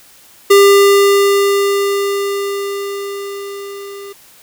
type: tone with level ramp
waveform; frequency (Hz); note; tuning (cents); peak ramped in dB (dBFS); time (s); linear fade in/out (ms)
square; 399.5; G4; +33; -4 to -29; 0.5-4.13; 10
effects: white hiss -44 dBFS RMS until 4.42 s